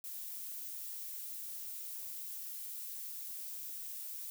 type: noise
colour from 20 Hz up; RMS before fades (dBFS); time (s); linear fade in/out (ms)
violet; -44; 0.04-4.3; 0
effects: none